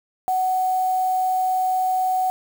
sine tone with quantisation, 746 Hz, F#5, 14 cents sharp, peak -18 dBFS, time 0.28-2.3 s, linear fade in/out 0 ms, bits 6, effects none

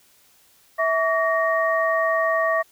sine tone cluster, 651 / 1138 / 1862 Hz, E5 / C#6 / A#6, -22 / +45 / -2 cents, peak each -21 / -23 / -24 dBFS, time 0.78-2.63 s, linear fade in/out 20 ms, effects white hiss -57 dBFS RMS until 2.71 s

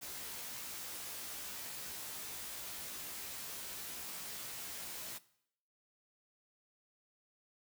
white noise with comb filter, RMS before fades -45 dBFS, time 0.01-5.19 s, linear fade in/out 20 ms, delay 16 ms, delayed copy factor +0.9, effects noise-tail reverb RT60 0.7 s tail -19 dB re dry

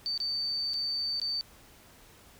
sine tone with dropouts, 4573 Hz, D8, 47 cents flat, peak -29 dBFS, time 0.06-1.41 s, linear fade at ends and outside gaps 0 ms, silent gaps 0.177-0.202 / 0.735-0.741 / 1.199-1.216 s, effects pink hiss -56 dBFS RMS until 2.39 s

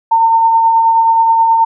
sine tone with tremolo, 908 Hz, A#5, 46 cents flat, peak -5 dBFS, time 0.11-1.65 s, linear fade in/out 10 ms, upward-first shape triangle, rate 9.4 Hz, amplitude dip 35%, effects none

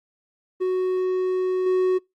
triangle tone with level steps, 370 Hz, F#4, in tune, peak -18 / -15 dBFS, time 0.6-1.99 s, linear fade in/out 20 ms, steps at 1.66 s, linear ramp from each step 5 ms, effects noise-tail reverb RT60 0.2 s tail -25 dB re dry + Opus 24 kbps

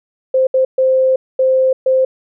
sine tone bursts at uneven times, 522 Hz, C5, 4 cents flat, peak -9 dBFS, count 5, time 0.34-0.47 / 0.54-0.65 / 0.78-1.16 / 1.39-1.73 / 1.86-2.05 s, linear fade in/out 5 ms, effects none

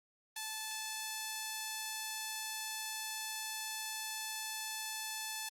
5% pulse tone, 872 Hz, A5, 16 cents flat, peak -27 dBFS, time 0.36-5.49 s, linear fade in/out 5 ms, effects Opus 32 kbps

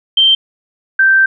sine tone pair in turn, 3136 / 1562.6 Hz, G7 / G6, 0 / -6 cents, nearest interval octave, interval 1206 cents, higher first, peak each -6 dBFS, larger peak neither, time 0.17-0.35 / 0.99-1.26 s, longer second, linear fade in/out 5 ms, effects none

